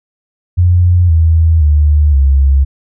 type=tone with pitch steps; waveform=sine; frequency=88.6 / 81.25 / 74.5 / 68.32 Hz; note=F2 / E2 / D2 / C#2; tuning=+25 / -24 / +25 / -25 cents; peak=-5 dBFS; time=0.57-2.65 s; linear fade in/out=20 ms; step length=520 ms; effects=none